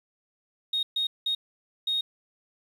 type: tone bursts at uneven times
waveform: sine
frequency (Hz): 3729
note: A#7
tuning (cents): 0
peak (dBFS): -23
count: 4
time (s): 0.73-0.83 / 0.96-1.07 / 1.26-1.35 / 1.87-2.01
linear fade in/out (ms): 5
effects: tanh soft clip ceiling -20 dBFS + 9-bit